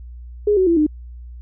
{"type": "tone with pitch steps", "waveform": "sine", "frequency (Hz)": [415.3, 374.3, 337.3, 304], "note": ["G#4", "F#4", "E4", "D#4"], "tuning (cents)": [0, 20, 40, -40], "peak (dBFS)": -12, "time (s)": [0.47, 0.866], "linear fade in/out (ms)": 5, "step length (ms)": 99, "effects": ["added 60 Hz sine -33 dBFS peak until 1.41 s"]}